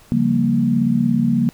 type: chord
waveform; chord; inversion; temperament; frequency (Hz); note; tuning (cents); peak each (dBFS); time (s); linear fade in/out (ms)
sine; G half-diminished seventh; second; equal; 138.59 / 174.61 / 196 / 233.1; Db3 / F3 / G3 / Bb3; 0 / 0 / 0 / 0; -22 / -22 / -22 / -16; 0.12-1.49; 0
effects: pink hiss -49 dBFS RMS until 1.53 s